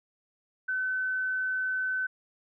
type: tone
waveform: sine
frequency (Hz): 1518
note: F#6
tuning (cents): +44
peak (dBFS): -27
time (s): 0.68-2.07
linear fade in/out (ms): 10
effects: none